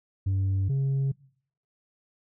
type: tone pair in turn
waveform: sine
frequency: 96.4 / 136.33 Hz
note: G2 / C#3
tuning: -28 / -28 cents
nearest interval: tritone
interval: 600 cents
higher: second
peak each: -20 dBFS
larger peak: neither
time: 0.26-0.69 / 0.69-1.12 s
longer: neither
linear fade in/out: 10 ms
effects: noise-tail reverb RT60 0.6 s tail -24 dB re dry + tanh soft clip ceiling -22 dBFS